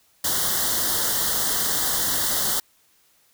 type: band-stop noise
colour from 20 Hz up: white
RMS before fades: -23 dBFS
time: 0.24-2.6 s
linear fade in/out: 5 ms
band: 2000 to 3000 Hz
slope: 96 dB/octave
effects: white hiss -61 dBFS RMS until 3.33 s